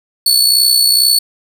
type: tone with amplitude modulation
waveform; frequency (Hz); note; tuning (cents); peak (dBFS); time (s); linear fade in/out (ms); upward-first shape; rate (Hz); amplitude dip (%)
sawtooth; 4435; C#8; 0; -3; 0.26-1.19; 5; sine; 62.2; 55
effects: none